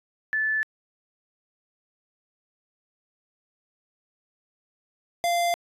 sine / square tone pair in turn, 1744 / 692.1 Hz, A6 / F5, -16 / -16 cents, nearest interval octave + major third, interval 1600 cents, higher first, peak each -22 dBFS, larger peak neither, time 0.33-0.63 / 5.24-5.54 s, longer neither, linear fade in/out 0 ms, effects resampled to 32000 Hz

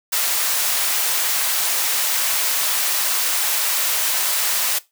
white high-pass noise, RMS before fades -20 dBFS, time 0.12-4.79 s, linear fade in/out 10 ms, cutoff 670 Hz, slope 12 dB/octave, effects noise-tail reverb RT60 0.2 s tail -18 dB re dry

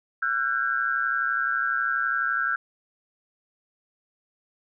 sine tone cluster, 1353 / 1492 / 1604 Hz, E6 / F#6 / G6, +45 / +14 / +39 cents, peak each -27 dBFS, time 0.22-2.56 s, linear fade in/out 5 ms, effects none

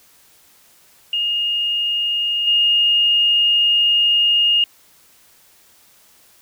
sine tone with level steps, 2844 Hz, F7, 31 cents sharp, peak -17 / -12 dBFS, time 1.13-4.64 s, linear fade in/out 2 ms, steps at 2.47 s, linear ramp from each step 5 ms, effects white hiss -52 dBFS RMS until 6.41 s

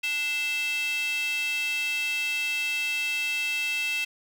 square tone with high-pass filter, 293.7 Hz, D4, in tune, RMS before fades -28 dBFS, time 0.03-4.05 s, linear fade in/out 10 ms, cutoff 2600 Hz, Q 6.9, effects none

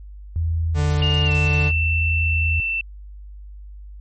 sine tone with vibrato, 81.9 Hz, E2, 11 cents flat, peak -18 dBFS, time 0.36-2.6 s, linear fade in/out 0 ms, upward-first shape square, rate 1.3 Hz, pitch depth 9 cents each way
45% pulse tone, 147.5 Hz, D3, 8 cents sharp, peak -20 dBFS, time 0.74-1.72 s, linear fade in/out 50 ms
sine tone with pitch glide, 2827 to 2675 Hz, F7 to E7, +20 to +25 cents, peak -20 dBFS, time 1.02-2.81 s, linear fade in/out 2 ms, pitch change -95 cents, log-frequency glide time 1.25-1.32 s
effects added 50 Hz sine -35 dBFS peak until 4 s + MP3 32 kbps

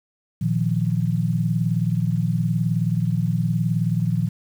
sine chord, Bb suspended fourth, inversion none, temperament equal, 116.54 / 155.56 / 174.61 Hz, Bb2 / Eb3 / F3, 0 / 0 / 0 cents, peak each -23 dBFS, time 0.41-4.29 s, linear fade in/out 10 ms, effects 8-bit

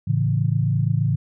sine chord, A major, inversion none, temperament equal, 110 / 138.59 / 164.81 Hz, A2 / C#3 / E3, 0 / 0 / 0 cents, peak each -21 / -21 / -24 dBFS, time 0.07-1.16 s, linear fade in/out 10 ms, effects none

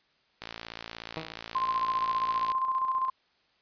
click train, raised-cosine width 0.2 ms, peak -20 dBFS, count 120, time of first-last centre 0.42-2.519 s, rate 56.7 Hz
10% pulse tone with exponential decay, 159.6 Hz, D#3, 44 cents sharp, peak -23 dBFS, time 1.17-1.37 s, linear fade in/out 0 ms, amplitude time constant 43 ms
sine tone with tremolo, 1046.5 Hz, C6, in tune, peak -24 dBFS, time 1.55-3.1 s, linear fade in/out 5 ms, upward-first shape square, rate 15 Hz, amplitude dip 45%
effects white hiss -68 dBFS RMS until 3.61 s + resampled to 11025 Hz

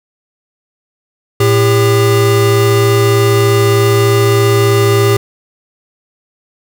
square tone pair together, 112.4 / 400.5 Hz, A2 / G4, +37 / +37 cents, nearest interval octave + minor seventh, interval 2200 cents, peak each -11 dBFS, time 1.4-5.17 s, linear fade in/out 5 ms, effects none

